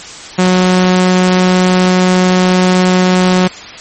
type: tone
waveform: sawtooth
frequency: 183.2 Hz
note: F#3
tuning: 17 cents flat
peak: -3 dBFS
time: 0.38-3.48 s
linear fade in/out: 10 ms
effects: white hiss -29 dBFS RMS until 3.8 s + MP3 32 kbps